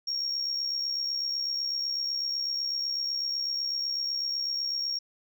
sine tone with amplitude modulation, 5560 Hz, F8, 9 cents flat, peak -24 dBFS, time 0.07-4.99 s, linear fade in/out 10 ms, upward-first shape sine, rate 68 Hz, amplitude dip 60%, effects tanh soft clip ceiling -23 dBFS

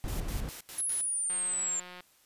brown noise, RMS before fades -34 dBFS, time 0.04-0.49 s, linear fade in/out 0 ms
white noise bursts, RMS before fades -44 dBFS, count 5, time 0.08-1.012 s, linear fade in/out 0 ms, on 120 ms, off 83 ms
sine exponential sweep, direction down, 10900 to 7260 Hz, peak -29 dBFS, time 0.78-1.8 s, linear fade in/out 5 ms
click train, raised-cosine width 0.3 ms, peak -30 dBFS, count 128, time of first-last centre 1.3-2.006 s, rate 180 Hz
effects white hiss -64 dBFS RMS until 2.25 s + resampled to 32000 Hz

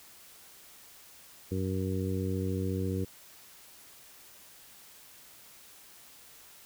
harmonic tone, 94.4 Hz, F#2, 35 cents sharp, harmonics 1 / 2 / 3 / 4 / 5, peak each -32 / -35 / -37 / -38 / -39 dBFS, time 1.51-3.05 s, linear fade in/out 10 ms, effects white hiss -54 dBFS RMS until 6.65 s

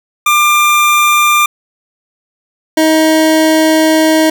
25% pulse tone pair in turn, 1193 / 316 Hz, D6 / D#4, +27 / +27 cents, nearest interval octave + major seventh, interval 2300 cents, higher first, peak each -3 dBFS, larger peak neither, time 0.26-1.46 / 2.77-4.3 s, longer second, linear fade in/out 5 ms, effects none

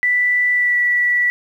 sine tone with pitch glide, 1975.5 to 1953.9 Hz, B6 to B6, 0 to -19 cents, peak -13 dBFS, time 0.03-1.3 s, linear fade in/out 0 ms, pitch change -19 cents, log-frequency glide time 0.52-0.77 s, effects 8-bit

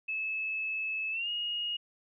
sine tone with pitch glide, 2602 to 2870 Hz, E7 to F7, -23 to +47 cents, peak -31 dBFS, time 0.08-1.77 s, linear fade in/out 10 ms, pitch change +170 cents, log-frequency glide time 1.11-1.29 s, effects none

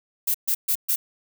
violet noise bursts, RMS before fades -22 dBFS, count 4, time 0.27-0.96 s, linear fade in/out 10 ms, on 75 ms, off 130 ms, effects none

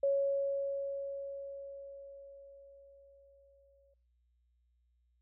sine tone with exponential decay, 555 Hz, C#5, 2 cents sharp, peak -26 dBFS, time 0.03-3.94 s, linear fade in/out 5 ms, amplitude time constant 850 ms, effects noise-tail reverb RT60 0.6 s tail -22 dB re dry + added 60 Hz sine -70 dBFS peak until 5.21 s

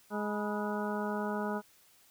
harmonic tone with a mistuned harmonic, 208.9 Hz, G#3, 10 cents sharp, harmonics 1 / 2 / 3 / 4 / 5 / 6 / 7, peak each -35 / -38 / -40 / -41 / -42 / -43 / -43 dBFS, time 0.1-1.62 s, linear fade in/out 50 ms, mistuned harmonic 5, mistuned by -110 cents, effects white hiss -63 dBFS RMS until 2.1 s

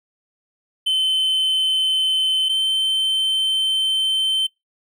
triangle tone pair in turn, 3066 / 3093 Hz, G7 / G7, -39 / -24 cents, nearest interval unison, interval 15 cents, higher second, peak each -15 dBFS, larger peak neither, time 0.86-2.49 / 2.49-4.47 s, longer second, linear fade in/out 10 ms, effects noise-tail reverb RT60 0.2 s tail -26 dB re dry

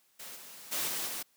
white noise with level steps, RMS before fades -45 / -49 / -33 / -35 / -38 dBFS, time 0.19-1.23 s, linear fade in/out 10 ms, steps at 0.35 / 0.71 / 0.87 / 1.06 s, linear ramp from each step 20 ms, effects white hiss -69 dBFS RMS until 1.36 s + high-pass 150 Hz 12 dB/octave

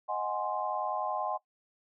sine chord, Ab dominant seventh, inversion second, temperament equal, 622.3 / 740 / 830.6 / 1046.5 Hz, Eb5 / Gb5 / Ab5 / C6, 0 / 0 / 0 / 0 cents, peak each -37 / -35 / -35 / -36 dBFS, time 0.08-1.38 s, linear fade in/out 20 ms, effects noise-tail reverb RT60 0.1 s tail -18 dB re dry

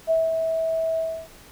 sine tone with ADSR envelope, 650 Hz, E5, 24 cents flat, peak -16 dBFS, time 0.07-1.28 s, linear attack 37 ms, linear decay 200 ms, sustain -5 dB, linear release 300 ms, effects pink hiss -48 dBFS RMS until 1.51 s

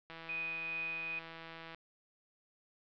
click train, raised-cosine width 0.3 ms, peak -32 dBFS, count 271, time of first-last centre 0.1-1.746 s, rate 164 Hz
sine tone with tremolo, 2489 Hz, D#7, in tune, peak -35 dBFS, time 0.29-1.19 s, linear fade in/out 2 ms, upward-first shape triangle, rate 2.4 Hz, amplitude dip 30%
effects low-pass 4000 Hz 12 dB/octave

